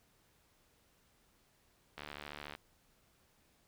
click train, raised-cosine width 0.3 ms, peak -28 dBFS, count 43, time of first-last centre 1.98-2.551 s, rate 73.6 Hz, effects pink hiss -71 dBFS RMS until 3.67 s

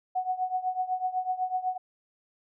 sine tone with tremolo, 740 Hz, F#5, in tune, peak -23 dBFS, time 0.15-1.78 s, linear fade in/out 10 ms, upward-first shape triangle, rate 8 Hz, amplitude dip 90%, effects none

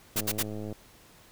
click train, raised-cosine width 2 ms, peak -25 dBFS, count 61, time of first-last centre 0.16-0.726 s, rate 106 Hz
white noise bursts, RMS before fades -28 dBFS, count 3, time 0.16-0.43 s, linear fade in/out 10 ms, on 50 ms, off 60 ms
effects pink hiss -56 dBFS RMS until 1.31 s

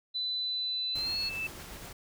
sine tone with pitch glide, 4000 to 4337 Hz, B7 to C#8, +21 to -39 cents, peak -30 dBFS, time 0.14-1.3 s, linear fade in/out 20 ms, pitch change +140 cents, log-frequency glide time 0.92-1.17 s
sine tone with exponential growth, 2637 Hz, E7, in tune, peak -30 dBFS, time 0.41-1.47 s, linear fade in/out 5 ms, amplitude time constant 230 ms
pink noise with tremolo, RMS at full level -44 dBFS, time 0.95-1.93 s, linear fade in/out 5 ms, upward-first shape triangle, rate 8 Hz, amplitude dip 25%
effects none

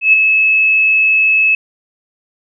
sine tone with ADSR envelope, 2594 Hz, E7, 28 cents flat, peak -3 dBFS, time 0.01-1.55 s, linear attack 120 ms, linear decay 14 ms, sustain -5 dB, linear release 3 ms, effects none

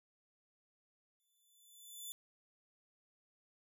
10% pulse tone with exponential growth, 3496 Hz, A7, 12 cents flat, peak -35 dBFS, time 1.2-2.12 s, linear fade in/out 0 ms, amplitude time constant 200 ms, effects none

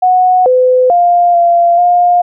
sine tone with pitch steps, 735 / 507 / 701 / 689 / 708 Hz, F#5 / B4 / F5 / F5 / F5, -12 / +45 / +6 / -24 / +23 cents, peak -5 dBFS, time 0.02-2.22 s, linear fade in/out 10 ms, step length 440 ms, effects none

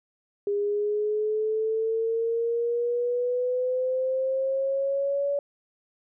sine exponential sweep, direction up, 405.1 to 570 Hz, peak -23 dBFS, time 0.47-5.39 s, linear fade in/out 2 ms, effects none

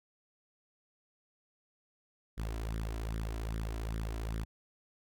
sawtooth tone with flanger, 55 Hz, A1, in tune, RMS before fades -37 dBFS, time 2.37-4.45 s, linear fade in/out 20 ms, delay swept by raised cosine 0.55 to 3.05 ms, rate 2.5 Hz, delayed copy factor +0.7, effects none

